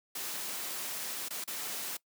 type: noise with dropouts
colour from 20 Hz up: white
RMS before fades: -38 dBFS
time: 0.15-1.97 s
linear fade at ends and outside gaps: 5 ms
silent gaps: 1.286-1.305 / 1.441-1.476 s
effects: noise-tail reverb RT60 0.1 s tail -21 dB re dry + high-pass 200 Hz 12 dB/octave